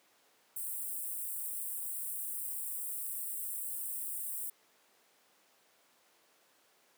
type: high-pass noise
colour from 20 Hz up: white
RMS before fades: -39 dBFS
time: 0.56-4.5 s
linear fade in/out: 5 ms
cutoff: 8000 Hz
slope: 96 dB/octave
effects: pink hiss -67 dBFS RMS until 6.97 s + high-pass 400 Hz 12 dB/octave